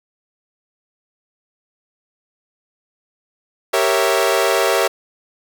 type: chord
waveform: sawtooth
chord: G diminished seventh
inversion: none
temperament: equal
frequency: 392 / 466.2 / 554.4 / 659.3 Hz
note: G4 / Bb4 / Db5 / Fb5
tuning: 0 / 0 / 0 / 0 cents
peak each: -16 dBFS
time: 3.73-4.88 s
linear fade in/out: 10 ms
effects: none